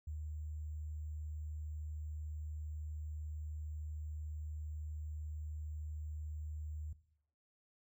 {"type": "tone with sample-and-hold", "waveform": "sine", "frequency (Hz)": 76.5, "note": "D#2", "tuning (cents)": -29, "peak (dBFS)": -40, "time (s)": [0.07, 6.93], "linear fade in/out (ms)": 5, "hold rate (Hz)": 7350, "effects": ["noise-tail reverb RT60 0.7 s tail -17 dB re dry"]}